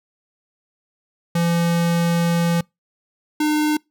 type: tone pair in turn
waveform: square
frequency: 170 / 302.9 Hz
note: F3 / D#4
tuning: -46 / -46 cents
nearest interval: minor seventh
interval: 1000 cents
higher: second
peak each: -17 dBFS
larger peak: neither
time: 1.35-2.61 / 3.4-3.77 s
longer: first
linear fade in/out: 5 ms
effects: noise-tail reverb RT60 0.2 s tail -26 dB re dry